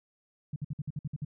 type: tone bursts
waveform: sine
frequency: 146.83 Hz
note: D3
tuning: in tune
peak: -31 dBFS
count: 9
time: 0.53-1.249 s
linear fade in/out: 5 ms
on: 31 ms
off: 55 ms
effects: none